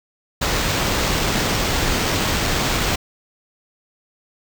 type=noise with sample-and-hold; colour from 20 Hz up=pink; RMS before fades=-20 dBFS; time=0.41-2.96 s; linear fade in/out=10 ms; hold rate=11025 Hz; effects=none